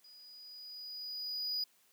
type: tone with level ramp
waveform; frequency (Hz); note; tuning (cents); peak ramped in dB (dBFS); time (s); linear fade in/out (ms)
triangle; 4928; D#8; -17; -54 to -31; 0.04-1.64; 5
effects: white hiss -69 dBFS RMS until 1.92 s + high-pass 150 Hz 12 dB/octave